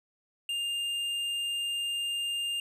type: tone with hard clipping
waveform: sine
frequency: 2806 Hz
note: F7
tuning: 8 cents sharp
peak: -31 dBFS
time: 0.49-2.6 s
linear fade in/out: 2 ms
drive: 7 dB
effects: none